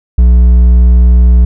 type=tone with hard clipping; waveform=triangle; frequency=60.5 Hz; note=B1; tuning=35 cents flat; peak=-3 dBFS; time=0.18-1.45 s; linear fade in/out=5 ms; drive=7 dB; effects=none